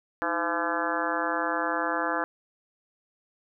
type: harmonic tone with a mistuned harmonic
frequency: 170 Hz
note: F3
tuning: 46 cents flat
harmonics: 2 / 3 / 4 / 5 / 6 / 7 / 8 / 9 / 10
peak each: -34 / -34 / -34 / -34 / -34 / -34 / -34 / -34 / -34 dBFS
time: 0.22-2.24 s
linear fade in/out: 0 ms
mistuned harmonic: 2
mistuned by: -120 cents
effects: none